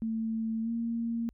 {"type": "tone with pitch glide", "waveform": "sine", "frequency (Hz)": [223.5, 231.4], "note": ["A3", "A#3"], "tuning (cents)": [27, -13], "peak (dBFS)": -29, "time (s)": [0.02, 1.29], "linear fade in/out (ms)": 0, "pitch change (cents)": 60, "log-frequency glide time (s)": [0.62, 0.7], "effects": ["added 50 Hz sine -60 dBFS peak until 1.33 s"]}